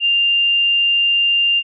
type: tone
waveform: sine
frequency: 2794 Hz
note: F7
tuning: in tune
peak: -12 dBFS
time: 0-1.63 s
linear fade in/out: 50 ms
effects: none

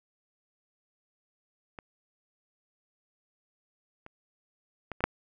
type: clicks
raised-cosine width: 0.5 ms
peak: -26 / -30 / -21 / -22 / -7 dBFS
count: 5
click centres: 1.788 / 4.064 / 4.917 / 5.006 / 5.04 s
effects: none

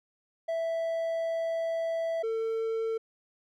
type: tone pair in turn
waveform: triangle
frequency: 659.3 / 449.1 Hz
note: E5 / A4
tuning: 0 / +35 cents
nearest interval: perfect fifth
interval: 665 cents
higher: first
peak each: -26 dBFS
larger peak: neither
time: 0.48-2.23 / 2.23-2.98 s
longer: first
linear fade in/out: 10 ms
effects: none

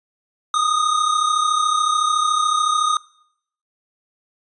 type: tone pair together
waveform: square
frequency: 1227.2 / 1261 Hz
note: D#6 / D#6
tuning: -24 / +23 cents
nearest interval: unison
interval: 47 cents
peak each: -18 / -23 dBFS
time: 0.54-2.97 s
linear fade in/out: 2 ms
effects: noise-tail reverb RT60 0.7 s tail -22 dB re dry + resampled to 22050 Hz

